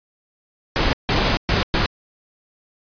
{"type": "noise bursts at uneven times", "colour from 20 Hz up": "pink", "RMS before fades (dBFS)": -18, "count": 4, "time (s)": [[0.76, 0.93], [1.09, 1.37], [1.49, 1.63], [1.74, 1.86]], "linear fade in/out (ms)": 0, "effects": ["resampled to 11025 Hz"]}